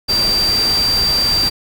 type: tone in noise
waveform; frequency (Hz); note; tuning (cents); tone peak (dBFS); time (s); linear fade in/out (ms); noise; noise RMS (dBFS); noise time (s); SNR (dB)
sine; 4699; D8; 0; -13; 0.08-1.5; 20; pink; -23; 0.08-1.5; +7
effects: none

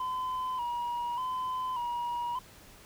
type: tone with vibrato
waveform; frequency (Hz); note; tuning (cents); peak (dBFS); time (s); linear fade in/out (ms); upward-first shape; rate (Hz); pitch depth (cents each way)
sine; 987.8; B5; 0; -28; 0-2.39; 5; square; 0.85; 54
effects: tanh soft clip ceiling -30 dBFS + pink hiss -54 dBFS RMS until 2.85 s

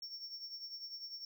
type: tone with tremolo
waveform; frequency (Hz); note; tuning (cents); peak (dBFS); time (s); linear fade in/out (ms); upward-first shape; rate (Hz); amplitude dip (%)
triangle; 5470; F8; -37; -40; 0.02-1.25; 2; triangle; 10; 70
effects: none

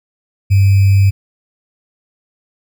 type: tone with sample-and-hold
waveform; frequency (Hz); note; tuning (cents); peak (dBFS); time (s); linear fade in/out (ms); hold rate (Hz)
sine; 98; G2; 0; -6; 0.5-1.11; 20; 2450
effects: none

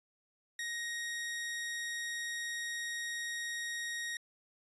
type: tone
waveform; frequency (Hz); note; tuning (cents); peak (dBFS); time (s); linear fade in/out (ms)
sawtooth; 1877; A#6; +11; -33; 0.59-4.17; 2
effects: resampled to 24000 Hz

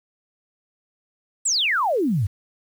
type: exponential sweep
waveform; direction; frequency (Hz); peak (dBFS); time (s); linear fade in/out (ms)
sine; down; 8410 to 87; -18; 1.45-2.27; 10
effects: 8-bit

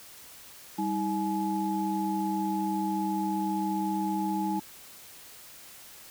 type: tone cluster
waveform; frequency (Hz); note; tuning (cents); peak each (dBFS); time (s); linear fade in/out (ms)
sine; 197.2 / 317.6 / 847; G3 / D#4 / G#5; +11 / +36 / +34; -31; 0.78-4.6; 10
effects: white hiss -49 dBFS RMS until 6.1 s

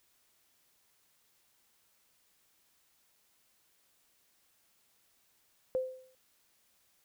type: tone with exponential decay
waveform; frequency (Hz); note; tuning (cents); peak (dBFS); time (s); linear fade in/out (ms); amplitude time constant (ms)
sine; 516; C5; -24; -26; 5.75-6.15; 0; 85
effects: white hiss -71 dBFS RMS until 7.04 s

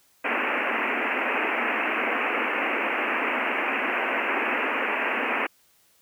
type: band-pass noise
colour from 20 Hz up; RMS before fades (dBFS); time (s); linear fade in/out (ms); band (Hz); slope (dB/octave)
white; -26; 0.24-5.47; 10; 220 to 2700; 96
effects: white hiss -62 dBFS RMS until 6.01 s

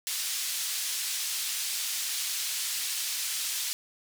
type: band-pass noise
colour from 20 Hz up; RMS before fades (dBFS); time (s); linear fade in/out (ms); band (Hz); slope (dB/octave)
pink; -32; 0.07-3.73; 0; 3600 to 14000; 12
effects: none

